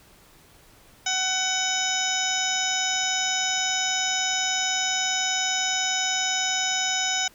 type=harmonic tone; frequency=750 Hz; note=F#5; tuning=23 cents sharp; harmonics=1 / 2 / 3 / 4 / 5 / 7 / 8 / 9; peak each=-31 / -31 / -31 / -31 / -31 / -31 / -31 / -31 dBFS; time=1.06-7.28 s; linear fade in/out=5 ms; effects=pink hiss -54 dBFS RMS until 7.34 s